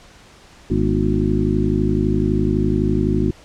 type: harmonic tone with a mistuned harmonic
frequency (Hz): 51.91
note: G#1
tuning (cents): 0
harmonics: 1 / 2 / 3 / 4 / 5 / 6 / 7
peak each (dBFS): -23 / -23 / -23 / -23 / -23 / -23 / -23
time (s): 0.7-3.31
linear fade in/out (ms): 5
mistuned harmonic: 5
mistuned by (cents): -110
effects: pink hiss -46 dBFS RMS until 3.44 s + low-pass 7000 Hz 12 dB/octave